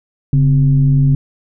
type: tone with frequency modulation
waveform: sine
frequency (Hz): 140.1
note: C#3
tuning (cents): +19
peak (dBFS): -8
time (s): 0.33-1.15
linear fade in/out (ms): 2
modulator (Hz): 117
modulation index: 0.49
effects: none